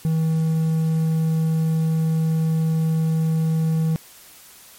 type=tone; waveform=triangle; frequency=160.4 Hz; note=E3; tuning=47 cents flat; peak=-15 dBFS; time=0.05-3.96 s; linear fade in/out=0 ms; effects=white hiss -46 dBFS RMS until 4.78 s + MP3 64 kbps